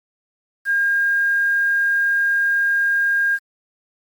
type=tone with quantisation; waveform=sine; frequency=1614 Hz; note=G#6; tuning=50 cents flat; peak=-15 dBFS; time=0.65-3.39 s; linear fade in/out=50 ms; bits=7; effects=Opus 48 kbps